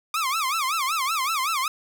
sawtooth tone with vibrato, 1174.7 Hz, D6, in tune, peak -19 dBFS, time 0.14-1.68 s, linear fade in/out 2 ms, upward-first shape sine, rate 5.3 Hz, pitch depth 230 cents each way, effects none

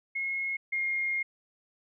sine tone pair in turn, 2164 / 2133 Hz, C#7 / C7, -42 / +33 cents, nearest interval unison, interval 25 cents, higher first, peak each -29 / -27 dBFS, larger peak second, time 0.15-0.57 / 0.72-1.23 s, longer second, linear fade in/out 10 ms, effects none

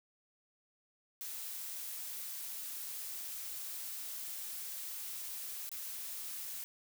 blue noise with dropouts, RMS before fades -43 dBFS, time 1.21-6.64 s, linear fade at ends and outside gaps 0 ms, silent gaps 5.692-5.716 s, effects none

